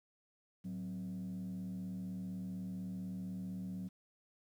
sine tone with frequency modulation, 185 Hz, F#3, in tune, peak -38 dBFS, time 0.64-3.89 s, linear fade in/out 20 ms, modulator 75.8 Hz, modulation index 0.57, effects tanh soft clip ceiling -37 dBFS + 11-bit

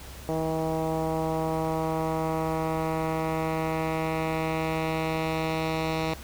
10% pulse tone with low-pass filter sweep, 160 Hz, D#3, 49 cents sharp, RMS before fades -28 dBFS, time 0.29-6.14 s, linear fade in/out 0 ms, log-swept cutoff 700 to 4100 Hz, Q 1.2, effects added 66 Hz sine -43 dBFS peak until 6.23 s + pink hiss -45 dBFS RMS until 6.23 s

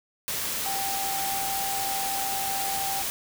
sine tone in noise, 784 Hz, G5, in tune, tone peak -30 dBFS, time 0.66-3.02 s, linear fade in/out 0 ms, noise white, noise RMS -30 dBFS, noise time 0.28-3.1 s, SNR -3 dB, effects none

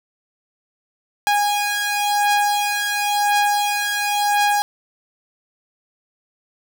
sawtooth beating tone pair, 822 / 822.95 Hz, G#5 / G#5, -18 / -16 cents, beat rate 0.95 Hz, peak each -18 / -15 dBFS, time 1.27-4.62 s, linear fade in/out 0 ms, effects none

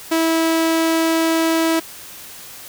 sawtooth tone, 326 Hz, E4, 19 cents flat, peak -11 dBFS, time 0.11-1.8 s, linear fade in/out 10 ms, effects white hiss -37 dBFS RMS until 2.68 s

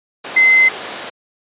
sine tone in noise, 2060 Hz, C7, 28 cents flat, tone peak -7 dBFS, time 0.36-0.69 s, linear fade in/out 10 ms, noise pink, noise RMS -25 dBFS, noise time 0.24-1.1 s, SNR +15 dB, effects high-pass 400 Hz 12 dB/octave + resampled to 8000 Hz

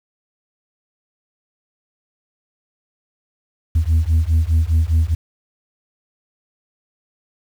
sine beating tone pair, 78.2 / 83.1 Hz, D#2 / E2, +9 / +15 cents, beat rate 4.9 Hz, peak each -14 dBFS, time 3.75-5.15 s, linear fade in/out 10 ms, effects tanh soft clip ceiling -10 dBFS + 7-bit

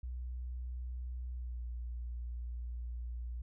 sine tone with pitch glide, 61.74 to 59.67 Hz, B1 to A#1, 0 to +41 cents, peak -38 dBFS, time 0.03-3.42 s, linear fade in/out 5 ms, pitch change -59 cents, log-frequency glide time 1.35-1.62 s, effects none

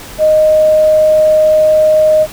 sine tone, 620 Hz, D#5, 6 cents flat, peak -5 dBFS, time 0.18-2.27 s, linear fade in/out 50 ms, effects pink hiss -30 dBFS RMS until 2.32 s

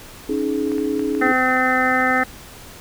sine chord, C# suspended second, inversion none, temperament equal with one note detuned, 277.2 / 311.1 / 422.3 Hz, C#4 / D#4 / G#4, 0 / 0 / +29 cents, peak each -23 dBFS, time 0.29-1.32 s, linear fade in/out 5 ms
clicks, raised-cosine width 0.5 ms, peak -20 dBFS, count 8, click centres 0.718 / 0.782 / 0.995 / 1.15 / 1.22 / 1.266 / 1.487 / 1.569 s
harmonic tone, 256.7 Hz, C4, 33 cents flat, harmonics 1 / 2 / 3 / 5 / 6 / 7 / 8, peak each -23 / -25 / -22 / -22 / -25 / -21 / -24 dBFS, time 1.21-2.24 s, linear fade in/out 10 ms
effects pink hiss -40 dBFS RMS until 2.8 s

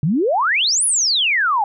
sine exponential two-way sweep, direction up then down, 135 to 10590 to 789 Hz, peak -14 dBFS, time 0.03-1.64 s, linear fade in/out 2 ms, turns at 0.85 s, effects none

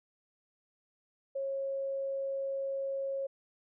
sine tone, 545 Hz, C#5, 29 cents flat, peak -32 dBFS, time 1.35-3.27 s, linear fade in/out 10 ms, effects none

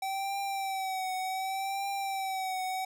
square tone with vibrato, 769 Hz, G5, 33 cents flat, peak -32 dBFS, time 0.02-2.85 s, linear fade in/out 5 ms, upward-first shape triangle, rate 0.67 Hz, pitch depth 57 cents each way, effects none

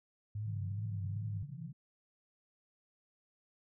sine tone with vibrato, 102.1 Hz, G#2, 29 cents flat, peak -36 dBFS, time 0.35-1.43 s, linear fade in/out 5 ms, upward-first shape triangle, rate 2.5 Hz, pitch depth 110 cents each way
white band-pass noise, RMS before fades -46 dBFS, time 0.45-1.73 s, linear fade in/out 10 ms, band 120 to 170 Hz, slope 96 dB/octave
effects none

